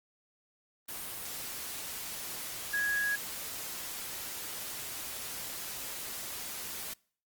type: tone in noise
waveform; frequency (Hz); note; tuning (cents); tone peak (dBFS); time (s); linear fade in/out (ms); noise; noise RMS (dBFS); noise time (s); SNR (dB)
sine; 1661.2; G#6; 0; -28; 2.73-3.16; 10; white; -40; 0.88-6.94; +9
effects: noise-tail reverb RT60 0.5 s tail -25 dB re dry + Opus 32 kbps